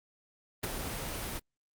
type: noise with ADSR envelope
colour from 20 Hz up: pink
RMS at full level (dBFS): -29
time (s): 0.63-1.4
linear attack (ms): 11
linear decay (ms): 12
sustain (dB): -8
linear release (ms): 27
effects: Opus 24 kbps